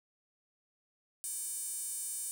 square tone with high-pass filter, 332.8 Hz, E4, 17 cents sharp, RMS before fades -39 dBFS, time 1.24-2.31 s, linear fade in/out 0 ms, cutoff 8900 Hz, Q 4, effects none

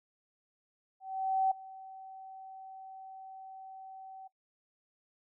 sine tone with ADSR envelope, 765 Hz, G5, 42 cents flat, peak -24 dBFS, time 1-4.28 s, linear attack 510 ms, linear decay 8 ms, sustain -21 dB, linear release 13 ms, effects noise-tail reverb RT60 0.1 s tail -18 dB re dry

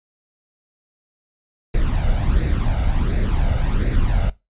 brown noise with flanger, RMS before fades -18 dBFS, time 1.74-4.3 s, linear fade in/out 5 ms, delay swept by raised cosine 0.48 to 1.43 ms, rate 1.4 Hz, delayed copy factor +0.6, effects noise-tail reverb RT60 0.2 s tail -18 dB re dry + resampled to 8000 Hz

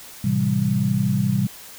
sine chord, A minor seventh, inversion none, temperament equal, 110 / 130.81 / 164.81 / 196 Hz, A2 / C3 / E3 / G3, 0 / 0 / 0 / 0 cents, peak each -26 / -22 / -26 / -21 dBFS, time 0.24-1.47 s, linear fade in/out 5 ms, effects white hiss -41 dBFS RMS until 1.78 s

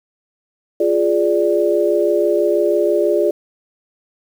sine chord, D diminished, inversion first, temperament equal, 349.2 / 415.3 / 587.3 Hz, F4 / Ab4 / D5, 0 / 0 / 0 cents, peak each -17 dBFS, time 0.8-3.31 s, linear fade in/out 5 ms, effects 7-bit

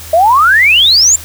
sine exponential sweep, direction up, 622.3 to 7420 Hz, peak -4 dBFS, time 0.13-1.16 s, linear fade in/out 5 ms, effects added 80 Hz sine -31 dBFS peak until 1.24 s + white hiss -30 dBFS RMS until 1.24 s

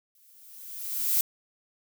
violet noise with exponential growth, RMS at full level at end -22 dBFS, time 0.15-1.21 s, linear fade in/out 1 ms, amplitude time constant 230 ms, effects none

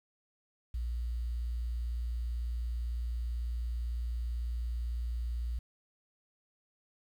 sine tone with quantisation, 59 Hz, A#1, 22 cents sharp, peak -32 dBFS, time 0.74-5.59 s, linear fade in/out 5 ms, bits 10, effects none

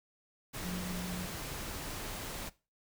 sine tone in noise, 180.2 Hz, F#3, 45 cents flat, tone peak -36 dBFS, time 0.64-1.27 s, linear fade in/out 20 ms, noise pink, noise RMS -41 dBFS, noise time 0.53-2.5 s, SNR +2 dB, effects noise-tail reverb RT60 0.3 s tail -19 dB re dry

